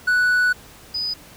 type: tone pair in turn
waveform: triangle / sine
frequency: 1480 / 4978 Hz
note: F#6 / D#8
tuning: 0 / 0 cents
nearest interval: octave + major sixth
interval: 2100 cents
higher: second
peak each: -13 / -22 dBFS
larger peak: first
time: 0.07-0.53 / 0.94-1.14 s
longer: first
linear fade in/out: 10 ms
effects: pink hiss -45 dBFS RMS until 1.36 s